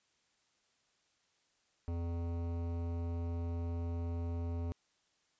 sine tone with hard clipping, 84.9 Hz, F2, 48 cents flat, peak -37 dBFS, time 1.88-4.72 s, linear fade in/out 0 ms, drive 16 dB, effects white hiss -75 dBFS RMS until 5.39 s + resampled to 16000 Hz

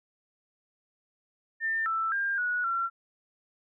sine tone with pitch steps, 1798 / 1326 / 1601 / 1463 / 1362 Hz, A6 / E6 / G6 / F#6 / F6, +37 / +10 / +36 / -20 / -44 cents, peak -26 dBFS, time 1.6-2.9 s, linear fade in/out 50 ms, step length 260 ms, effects none

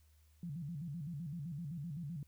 sine tone with vibrato, 156.5 Hz, D#3, 10 cents sharp, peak -40 dBFS, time 0.43-2.23 s, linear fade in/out 2 ms, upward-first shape square, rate 7.8 Hz, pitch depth 170 cents each way, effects added 76 Hz sine -64 dBFS peak until 2.27 s + white hiss -75 dBFS RMS until 2.27 s

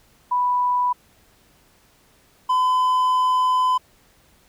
sine / triangle tone pair in turn, 987.8 / 1013.2 Hz, B5 / B5, 0 / +44 cents, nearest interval unison, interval 44 cents, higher second, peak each -17 / -14 dBFS, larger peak second, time 0.31-0.93 / 2.49-3.78 s, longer second, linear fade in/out 10 ms, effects pink hiss -57 dBFS RMS until 4.48 s

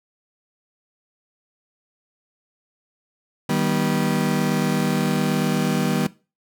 35% pulse chord, Eb augmented, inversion none, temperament just, 155.56 / 194.45 / 243.1 Hz, Eb3 / G3 / B3, 0 / -14 / -27 cents, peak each -22 dBFS, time 3.49-6.07 s, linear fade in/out 5 ms, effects noise-tail reverb RT60 0.3 s tail -19 dB re dry

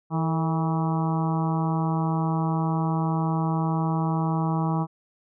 harmonic tone with a mistuned harmonic, 161.9 Hz, E3, 31 cents flat, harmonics 1 / 2 / 3 / 4 / 5 / 6 / 7 / 8, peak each -23 / -31 / -39 / -38 / -32 / -34 / -35 / -42 dBFS, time 0.1-4.87 s, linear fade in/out 50 ms, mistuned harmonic 3, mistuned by -91 cents, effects none

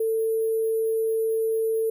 sine tone with sample-and-hold, 445.5 Hz, A4, 22 cents sharp, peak -21 dBFS, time 0-1.9 s, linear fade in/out 5 ms, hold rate 11025 Hz, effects none

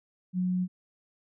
sine tone, 182.2 Hz, F#3, 26 cents flat, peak -25 dBFS, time 0.33-0.68 s, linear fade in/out 50 ms, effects none

